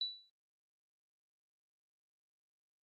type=tone with exponential decay; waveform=sine; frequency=3951 Hz; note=B7; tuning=in tune; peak=-31 dBFS; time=0.01-0.3 s; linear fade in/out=2 ms; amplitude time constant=61 ms; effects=Opus 24 kbps